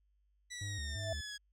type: exponential sweep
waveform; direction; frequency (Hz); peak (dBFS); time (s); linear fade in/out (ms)
15% pulse; down; 1975.5 to 1656; -36; 0.5-1.38; 20
type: tone with vibrato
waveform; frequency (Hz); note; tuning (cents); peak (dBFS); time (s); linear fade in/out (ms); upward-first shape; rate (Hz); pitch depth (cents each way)
triangle; 85.7; F2; -32; -37; 0.61-1.21; 5; square; 2.9; 290
type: tone with exponential growth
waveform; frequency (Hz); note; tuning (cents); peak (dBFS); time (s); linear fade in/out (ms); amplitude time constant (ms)
sine; 656; E5; -9; -33; 0.84-1.13; 5; 63
effects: added 50 Hz sine -70 dBFS peak until 1.52 s + low-pass 10000 Hz 12 dB/octave